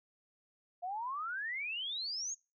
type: exponential sweep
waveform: sine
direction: up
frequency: 691 to 6800 Hz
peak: -36 dBFS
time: 0.82-2.35 s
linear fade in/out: 20 ms
effects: noise-tail reverb RT60 0.3 s tail -25 dB re dry